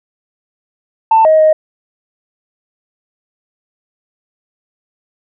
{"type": "tone with pitch steps", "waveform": "sine", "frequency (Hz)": [890, 629, 624], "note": ["A5", "D#5", "D#5"], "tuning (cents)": [20, 19, 5], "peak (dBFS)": -4, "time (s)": [1.11, 1.53], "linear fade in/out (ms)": 5, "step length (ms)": 140, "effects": ["tanh soft clip ceiling -1 dBFS"]}